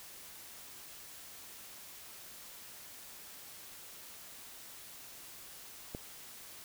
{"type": "click", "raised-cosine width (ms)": 2, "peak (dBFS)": -26, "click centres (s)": 5.949, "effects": ["white hiss -51 dBFS RMS until 6.64 s"]}